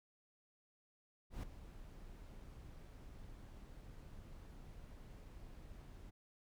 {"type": "noise with ADSR envelope", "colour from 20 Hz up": "brown", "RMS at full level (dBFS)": -41, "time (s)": [1.3, 6.11], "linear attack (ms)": 130, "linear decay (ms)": 7, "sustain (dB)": -13, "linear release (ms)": 18, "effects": []}